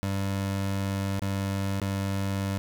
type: tone with dropouts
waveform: 25% pulse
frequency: 98 Hz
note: G2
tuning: in tune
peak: -23 dBFS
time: 0.03-2.58 s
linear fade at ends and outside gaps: 0 ms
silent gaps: 1.194-1.219 / 1.8-1.817 s
effects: none